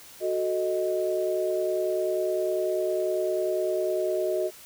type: chord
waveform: sine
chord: D# diminished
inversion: first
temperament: equal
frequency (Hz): 370 / 440 / 622.3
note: F#4 / A4 / D#5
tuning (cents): 0 / 0 / 0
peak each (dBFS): -27 / -33 / -27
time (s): 0.2-4.51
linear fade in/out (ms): 50
effects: white hiss -48 dBFS RMS until 4.65 s